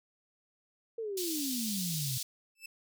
sine exponential sweep, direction down, 466.2 to 123.47 Hz, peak -34 dBFS, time 0.98-2.18 s, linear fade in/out 5 ms
pink high-pass noise, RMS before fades -37 dBFS, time 1.17-2.23 s, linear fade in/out 5 ms, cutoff 3700 Hz, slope 24 dB/octave
sawtooth tone with exponential growth, 2637 Hz, E7, in tune, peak -36 dBFS, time 2.55-2.66 s, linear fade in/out 5 ms, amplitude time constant 22 ms
effects none

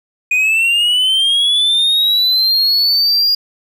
triangle linear sweep, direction up, 2459 to 4847 Hz, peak -9 dBFS, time 0.31-3.35 s, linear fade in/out 5 ms, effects none

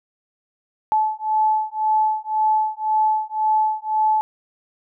sine beating tone pair, 864 / 865.9 Hz, A5 / A5, -32 / -28 cents, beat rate 1.9 Hz, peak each -20 dBFS, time 0.92-4.21 s, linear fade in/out 0 ms, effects none

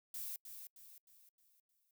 violet noise with echo, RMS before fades -44 dBFS, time 0.14-0.36 s, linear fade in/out 2 ms, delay 310 ms, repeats 5, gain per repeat -7 dB, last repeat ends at 1.91 s, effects noise-tail reverb RT60 0.1 s tail -25 dB re dry

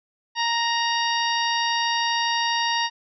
harmonic tone with a mistuned harmonic, 932.3 Hz, A#5, in tune, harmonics 1 / 2 / 3 / 4 / 5 / 6, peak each -24 / -27 / -29 / -30 / -31 / -32 dBFS, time 0.35-2.9 s, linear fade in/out 50 ms, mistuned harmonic 3, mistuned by +24 cents, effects none

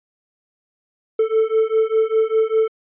triangle beating tone pair, 439.4 / 444.4 Hz, A4 / A4, -2 / +17 cents, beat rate 5 Hz, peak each -16 dBFS, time 1.19-2.68 s, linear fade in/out 5 ms, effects resampled to 8000 Hz

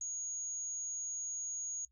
sine tone, 6670 Hz, G#8, 7 cents sharp, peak -38 dBFS, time 0.01-1.85 s, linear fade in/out 2 ms, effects noise-tail reverb RT60 0.1 s tail -20 dB re dry + added 60 Hz sine -70 dBFS peak until 1.91 s

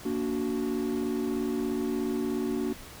triangle chord, Bb augmented, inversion none, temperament equal with one note detuned, 233.1 / 290 / 370 Hz, Bb3 / D4 / F#4, 0 / -22 / 0 cents, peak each -29 dBFS, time 0.05-2.73 s, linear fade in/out 5 ms, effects tanh soft clip ceiling -19 dBFS + pink hiss -46 dBFS RMS until 3 s

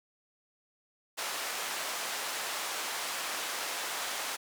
pink band-pass noise, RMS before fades -36 dBFS, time 1.17-4.37 s, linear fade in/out 20 ms, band 720 to 12000 Hz, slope 12 dB/octave, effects none

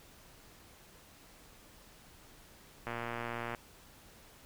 click train, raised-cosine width 0.5 ms, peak -23 dBFS, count 81, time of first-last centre 2.87-3.548 s, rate 118 Hz, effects pink hiss -58 dBFS RMS until 4.45 s

